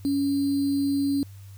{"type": "tone with sample-and-hold", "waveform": "sine", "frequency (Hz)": 279.7, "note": "C#4", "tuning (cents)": 16, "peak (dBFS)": -21, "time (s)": [0.05, 1.23], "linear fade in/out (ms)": 0, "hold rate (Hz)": 4410, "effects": ["added 98 Hz sine -41 dBFS peak until 1.57 s", "white hiss -57 dBFS RMS until 1.57 s"]}